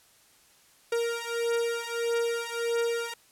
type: beating tone pair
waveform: 45% pulse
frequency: 466.2 / 467.8 Hz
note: A#4 / A#4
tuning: 0 / +6 cents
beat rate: 1.6 Hz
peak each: -30 dBFS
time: 0.92-3.14 s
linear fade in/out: 5 ms
effects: white hiss -60 dBFS RMS until 3.31 s + low-pass 12000 Hz 12 dB/octave